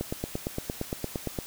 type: click train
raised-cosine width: 2 ms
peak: -16 dBFS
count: 13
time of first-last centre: 0.01-1.388 s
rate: 8.71 Hz
effects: white hiss -43 dBFS RMS until 1.46 s